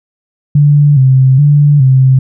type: tone with vibrato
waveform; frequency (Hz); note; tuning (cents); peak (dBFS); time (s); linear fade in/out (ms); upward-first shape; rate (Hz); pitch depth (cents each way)
sine; 138.59; C#3; 0; -3; 0.55-2.19; 5; square; 1.2; 89
effects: none